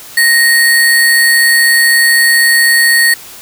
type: tone with sample-and-hold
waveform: sine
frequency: 1868 Hz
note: A#6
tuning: 3 cents sharp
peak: -5 dBFS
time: 0.17-3.14 s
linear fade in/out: 5 ms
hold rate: 6300 Hz
effects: white hiss -32 dBFS RMS until 3.41 s